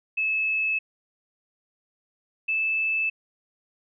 sine tone pair in turn, 2600 / 2626 Hz, E7 / E7, -24 / -7 cents, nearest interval unison, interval 17 cents, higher second, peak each -22 dBFS, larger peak neither, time 0.17-0.79 / 2.48-3.1 s, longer neither, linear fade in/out 10 ms, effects none

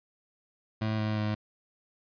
25% pulse tone with pitch steps, 109 / 107.69 / 106.39 Hz, A2 / A2 / G#2, -16 / -37 / +42 cents, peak -24 dBFS, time 0.81-1.35 s, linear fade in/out 10 ms, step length 180 ms, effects resampled to 11025 Hz

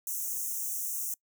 white high-pass noise, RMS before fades -34 dBFS, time 0.07-1.14 s, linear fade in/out 2 ms, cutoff 5800 Hz, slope 96 dB/octave, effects noise-tail reverb RT60 0.1 s tail -24 dB re dry

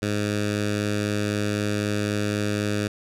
10% pulse tone with notch filter, 103.9 Hz, G#2, 1 cent sharp, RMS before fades -25 dBFS, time 0.02-2.88 s, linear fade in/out 5 ms, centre 790 Hz, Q 1.4, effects low-pass 10000 Hz 12 dB/octave

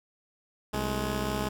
10% pulse tone pair together, 64.89 / 210.6 Hz, C2 / G#3, -14 / +24 cents, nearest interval octave + minor sixth, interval 2038 cents, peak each -23 / -23 dBFS, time 0.73-1.49 s, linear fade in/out 10 ms, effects none

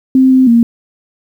sine tone with pitch steps, 261.6 / 259.7 / 233.4 Hz, C4 / C4 / A#3, 0 / -13 / +2 cents, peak -4 dBFS, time 0.15-0.63 s, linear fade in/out 2 ms, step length 160 ms, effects 7-bit

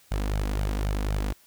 sawtooth tone with flanger, 50.7 Hz, G#1, 41 cents flat, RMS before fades -27 dBFS, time 0.11-1.33 s, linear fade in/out 10 ms, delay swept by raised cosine 1.3 to 4.2 ms, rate 3.9 Hz, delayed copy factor +0.6, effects white hiss -58 dBFS RMS until 1.46 s

